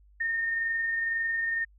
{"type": "tone with amplitude modulation", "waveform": "sine", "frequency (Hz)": 1829, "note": "A#6", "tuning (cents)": -33, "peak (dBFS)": -25, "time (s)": [0.2, 1.65], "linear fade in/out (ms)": 10, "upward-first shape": "sine", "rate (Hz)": 22, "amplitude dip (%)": 25, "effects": ["added 50 Hz sine -55 dBFS peak until 1.78 s"]}